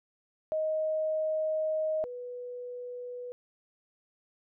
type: tone pair in turn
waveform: sine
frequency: 626 / 491.9 Hz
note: D#5 / B4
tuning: +10 / -7 cents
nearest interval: major third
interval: 417 cents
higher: first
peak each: -27 / -37 dBFS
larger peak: first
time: 0.52-2.04 / 2.04-3.32 s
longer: first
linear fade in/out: 0 ms
effects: none